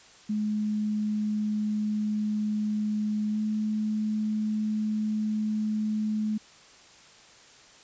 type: tone with pitch glide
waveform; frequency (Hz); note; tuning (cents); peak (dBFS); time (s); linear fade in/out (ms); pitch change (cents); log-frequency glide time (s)
sine; 211.8 to 214.4; G#3 to A3; +34 to -45; -25; 0.29-6.38; 10; +21; 3.3-3.39
effects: white hiss -53 dBFS RMS until 7.83 s + resampled to 16000 Hz